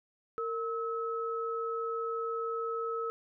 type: tone pair together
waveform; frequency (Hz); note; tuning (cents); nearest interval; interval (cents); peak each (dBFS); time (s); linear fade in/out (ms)
sine; 458.7 / 1292.9; A#4 / E6; -28 / -34; octave + tritone; 1794; -34 / -35; 0.38-3.1; 0
effects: none